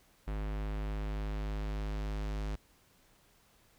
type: tone with low-pass filter sweep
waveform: square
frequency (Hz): 51.7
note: G#1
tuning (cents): -7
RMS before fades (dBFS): -36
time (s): 0.27-2.56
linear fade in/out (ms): 10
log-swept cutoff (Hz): 2600 to 6300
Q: 0.77
effects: pink hiss -66 dBFS RMS until 3.78 s